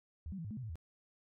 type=tone with pitch steps; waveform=sine; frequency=78.7 / 193.1 / 164.4 / 104.2 / 215.8 / 128.5 / 109.7 / 80.6 Hz; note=D#2 / G3 / E3 / G#2 / A3 / C3 / A2 / E2; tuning=+20 / -26 / -4 / +6 / -33 / -31 / -5 / -38 cents; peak=-40 dBFS; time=0.26-0.756 s; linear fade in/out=0 ms; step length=62 ms; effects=none